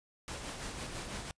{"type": "noise with tremolo", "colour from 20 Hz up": "pink", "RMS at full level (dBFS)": -40, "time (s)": [0.28, 1.31], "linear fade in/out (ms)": 0, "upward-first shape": "sine", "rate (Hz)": 6, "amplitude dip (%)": 40, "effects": ["noise-tail reverb RT60 0.1 s tail -26 dB re dry", "resampled to 22050 Hz"]}